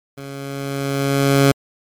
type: tone with level ramp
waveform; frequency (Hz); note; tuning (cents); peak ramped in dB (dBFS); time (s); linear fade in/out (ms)
15% pulse; 138.59; C#3; 0; -25 to -3; 0.17-1.52; 10
effects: MP3 96 kbps